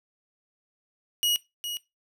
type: tone with echo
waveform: sawtooth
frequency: 2900 Hz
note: F#7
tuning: 35 cents flat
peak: -19 dBFS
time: 1.23-1.36 s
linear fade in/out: 0 ms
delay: 410 ms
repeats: 1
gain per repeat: -9 dB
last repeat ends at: 1.77 s
effects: noise-tail reverb RT60 0.2 s tail -19 dB re dry